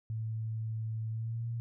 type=tone with pitch glide; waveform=sine; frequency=111 to 116.45 Hz; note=A2 to A#2; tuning=+16 to -1 cents; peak=-33 dBFS; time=0.1-1.6 s; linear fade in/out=0 ms; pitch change=+83 cents; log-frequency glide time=1.1-1.47 s; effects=none